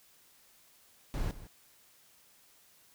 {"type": "noise with echo", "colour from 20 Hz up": "brown", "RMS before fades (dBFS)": -33, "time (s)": [1.14, 1.31], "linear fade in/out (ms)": 0, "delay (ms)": 160, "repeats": 1, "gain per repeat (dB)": -15, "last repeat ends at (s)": 1.47, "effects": ["white hiss -63 dBFS RMS until 2.94 s"]}